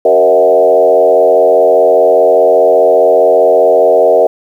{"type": "tone with frequency modulation", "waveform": "sine", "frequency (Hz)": 554.4, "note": "C#5", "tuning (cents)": 0, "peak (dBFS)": -4, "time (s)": [0.05, 4.27], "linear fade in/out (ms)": 5, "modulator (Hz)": 84.9, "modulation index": 1.7, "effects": ["7-bit"]}